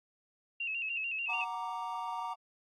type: tone with vibrato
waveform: sine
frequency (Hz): 2673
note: E7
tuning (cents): +23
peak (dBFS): -33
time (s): 0.6-1.44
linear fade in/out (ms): 5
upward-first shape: square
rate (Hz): 6.8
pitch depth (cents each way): 59
type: chord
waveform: triangle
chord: Gb augmented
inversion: none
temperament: equal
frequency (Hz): 740 / 932.3 / 1174.7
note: Gb5 / Bb5 / D6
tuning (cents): 0 / 0 / 0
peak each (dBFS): -40 / -36 / -40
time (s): 1.29-2.34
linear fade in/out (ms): 10
effects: AAC 32 kbps